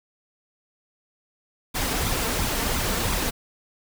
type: noise with flanger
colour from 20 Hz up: pink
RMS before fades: -25 dBFS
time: 1.74-3.31 s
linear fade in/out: 20 ms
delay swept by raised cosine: 0.81 to 4.51 ms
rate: 2.9 Hz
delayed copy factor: +0.5
effects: none